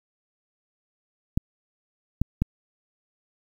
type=clicks; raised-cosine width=5 ms; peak=-9 dBFS; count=3; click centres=1.375 / 2.216 / 2.42 s; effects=8-bit